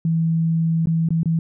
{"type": "tone with dropouts", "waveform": "sine", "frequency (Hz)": 163.7, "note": "E3", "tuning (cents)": -12, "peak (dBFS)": -16, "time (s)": [0.05, 1.39], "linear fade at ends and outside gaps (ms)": 2, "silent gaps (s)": [[0.858, 0.871], [1.088, 1.105], [1.232, 1.257]], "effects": []}